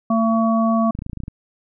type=harmonic tone; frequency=225.4 Hz; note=A3; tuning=42 cents sharp; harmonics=1 / 3 / 5; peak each=-16 / -21 / -23 dBFS; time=0.1-0.91 s; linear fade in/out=5 ms
type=clicks; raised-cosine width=5 ms; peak=-17 dBFS; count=10; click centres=0.951 / 0.99 / 1.021 / 1.064 / 1.097 / 1.132 / 1.173 / 1.203 / 1.236 / 1.281 s
effects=none